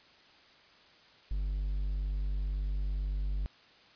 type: tone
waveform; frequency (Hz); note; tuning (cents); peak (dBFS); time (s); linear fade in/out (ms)
triangle; 49; G1; 0; -28; 1.31-3.46; 0
effects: white hiss -59 dBFS RMS until 3.95 s + resampled to 11025 Hz